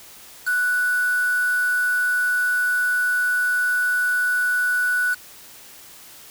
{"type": "tone with quantisation", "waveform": "sine", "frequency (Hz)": 1480, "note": "F#6", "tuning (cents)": 0, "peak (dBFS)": -18, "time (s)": [0.46, 5.15], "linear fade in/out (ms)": 20, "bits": 5, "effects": ["white hiss -44 dBFS RMS until 6.3 s"]}